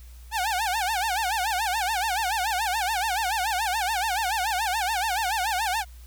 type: tone with vibrato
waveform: sawtooth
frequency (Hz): 809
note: G#5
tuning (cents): -46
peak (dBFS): -20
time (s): 0.31-5.85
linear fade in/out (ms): 50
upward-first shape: sine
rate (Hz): 7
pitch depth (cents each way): 210
effects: added 60 Hz sine -42 dBFS peak until 6.06 s + white hiss -56 dBFS RMS until 6.06 s